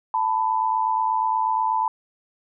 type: tone pair together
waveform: sine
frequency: 884.7 / 993 Hz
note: A5 / B5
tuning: +9 / +9 cents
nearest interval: major second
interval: 200 cents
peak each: -22 dBFS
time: 0.14-1.88 s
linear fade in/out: 2 ms
effects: none